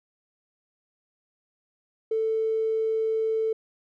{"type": "tone with tanh clipping", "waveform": "triangle", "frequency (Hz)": 442.9, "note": "A4", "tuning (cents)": 11, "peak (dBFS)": -22, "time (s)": [2.11, 3.53], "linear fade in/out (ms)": 5, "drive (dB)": 2, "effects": []}